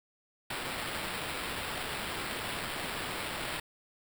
white noise with sample-and-hold, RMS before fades -37 dBFS, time 0.5-3.6 s, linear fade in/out 5 ms, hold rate 6300 Hz, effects none

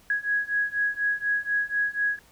sine beating tone pair, 1661.2 / 1665.3 Hz, G#6 / G#6, 0 / +4 cents, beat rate 4.1 Hz, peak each -27 / -26 dBFS, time 0.1-2.19 s, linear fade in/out 2 ms, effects pink hiss -57 dBFS RMS until 2.31 s

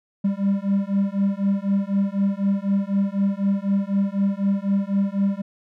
triangle beating tone pair, 196 / 200 Hz, G3 / G3, 0 / +35 cents, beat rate 4 Hz, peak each -20 dBFS, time 0.24-5.42 s, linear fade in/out 10 ms, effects none

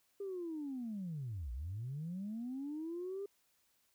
sine linear two-way sweep, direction down then up, 405.7 to 56 to 405.7 Hz, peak -38 dBFS, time 0.2-3.26 s, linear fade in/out 5 ms, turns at 1.52 s, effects tanh soft clip ceiling -35 dBFS + white hiss -75 dBFS RMS until 3.94 s

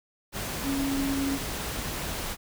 sine tone in noise, 274.8 Hz, C#4, 15 cents flat, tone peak -26 dBFS, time 0.63-1.39 s, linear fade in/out 50 ms, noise pink, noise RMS -33 dBFS, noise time 0.32-2.37 s, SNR +4 dB, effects none

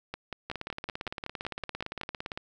two click trains, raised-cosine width 0.3 ms, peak -19 / -19 dBFS, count 11 / 34, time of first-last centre 0.14-2.013 / 0.5-2.375 s, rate 5.34 / 17.6 Hz, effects none

